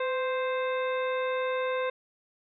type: harmonic tone with a mistuned harmonic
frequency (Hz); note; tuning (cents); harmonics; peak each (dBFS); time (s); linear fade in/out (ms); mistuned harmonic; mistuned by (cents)
523.3; C5; 0; 1 / 2 / 3 / 4 / 5 / 7; -28 / -34 / -38 / -40 / -42 / -45; 0-1.9; 5; 1; -42
effects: none